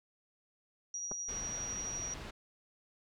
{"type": "tone with tremolo", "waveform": "sine", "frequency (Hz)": 5760, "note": "F#8", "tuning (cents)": -47, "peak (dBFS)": -36, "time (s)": [0.94, 2.14], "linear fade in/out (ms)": 2, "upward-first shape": "triangle", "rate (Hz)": 12, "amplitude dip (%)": 30}
{"type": "clicks", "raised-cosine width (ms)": 1, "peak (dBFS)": [-28, -31], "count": 2, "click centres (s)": [1.114, 1.119]}
{"type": "low-pass noise", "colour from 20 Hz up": "pink", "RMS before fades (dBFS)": -46, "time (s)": [1.28, 2.31], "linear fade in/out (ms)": 10, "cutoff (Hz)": 4400, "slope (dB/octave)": 12}
{"effects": []}